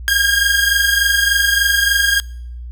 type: tone pair together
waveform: sawtooth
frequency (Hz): 1609 / 1632.4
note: G6 / G#6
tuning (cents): +45 / -30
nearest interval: unison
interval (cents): 25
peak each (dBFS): -12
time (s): 0.08-2.2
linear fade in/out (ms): 0
effects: noise-tail reverb RT60 0.7 s tail -25 dB re dry + added 60 Hz sine -27 dBFS peak until 2.71 s